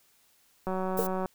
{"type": "click train", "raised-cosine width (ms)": 1, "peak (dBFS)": -19, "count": 111, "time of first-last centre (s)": [0.67, 1.258], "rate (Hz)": 187}
{"type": "noise", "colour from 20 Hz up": "violet", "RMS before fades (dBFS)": -36, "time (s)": [0.97, 1.07], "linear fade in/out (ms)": 5}
{"type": "tone with exponential decay", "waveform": "sine", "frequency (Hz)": 456.2, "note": "A#4", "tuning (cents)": -37, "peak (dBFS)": -20, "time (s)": [0.99, 1.08], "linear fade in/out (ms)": 0, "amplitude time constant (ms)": 19}
{"effects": ["white hiss -65 dBFS RMS until 1.34 s"]}